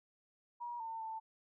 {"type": "tone with pitch steps", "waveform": "sine", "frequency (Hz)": [956, 902, 888], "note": ["A#5", "A5", "A5"], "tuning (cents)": [43, 43, 16], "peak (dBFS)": -40, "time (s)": [0.6, 1.2], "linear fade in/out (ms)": 20, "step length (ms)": 200, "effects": []}